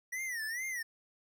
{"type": "tone with vibrato", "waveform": "square", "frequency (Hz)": 1917, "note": "A#6", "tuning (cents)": 48, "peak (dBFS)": -36, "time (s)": [0.12, 0.83], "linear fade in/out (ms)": 10, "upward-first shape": "sine", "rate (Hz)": 2.3, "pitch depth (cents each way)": 170, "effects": []}